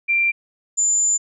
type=tone pair in turn; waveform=sine; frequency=2367 / 7093 Hz; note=D7 / A8; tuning=+13 / +13 cents; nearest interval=octave + perfect fifth; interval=1900 cents; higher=second; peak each=-15 dBFS; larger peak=neither; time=0.08-0.32 / 0.77-1.18 s; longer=second; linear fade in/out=20 ms; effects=none